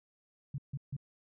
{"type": "tone bursts", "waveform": "sine", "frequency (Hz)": 138.59, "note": "C#3", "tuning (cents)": 0, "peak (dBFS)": -34, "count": 3, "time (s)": [0.54, 0.966], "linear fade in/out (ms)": 5, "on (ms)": 42, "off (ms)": 150, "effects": []}